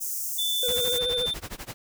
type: high-pass noise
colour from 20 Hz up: white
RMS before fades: -31 dBFS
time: 0-0.99 s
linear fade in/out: 20 ms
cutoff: 5800 Hz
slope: 48 dB/octave
type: tone with pitch glide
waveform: triangle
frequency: 3520 to 3561 Hz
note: A7 to A7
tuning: 0 to +20 cents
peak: -24 dBFS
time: 0.38-1.34 s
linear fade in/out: 10 ms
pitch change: +20 cents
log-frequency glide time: 0.74-0.81 s
type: tone with vibrato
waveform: triangle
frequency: 491.1 Hz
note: B4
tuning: 10 cents flat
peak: -26 dBFS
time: 0.63-1.26 s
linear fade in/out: 2 ms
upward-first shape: square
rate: 14 Hz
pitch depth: 43 cents each way
type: noise with tremolo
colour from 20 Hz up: pink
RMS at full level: -35 dBFS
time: 0.68-1.74 s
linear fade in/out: 0 ms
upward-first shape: sine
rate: 12 Hz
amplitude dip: 95%
effects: none